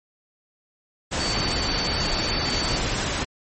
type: tone in noise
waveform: sine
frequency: 4535 Hz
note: C#8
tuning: 39 cents sharp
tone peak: -27 dBFS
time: 1.19-2.78 s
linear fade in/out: 20 ms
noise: pink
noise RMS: -25 dBFS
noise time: 1.11-3.25 s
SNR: -5 dB
effects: MP3 32 kbps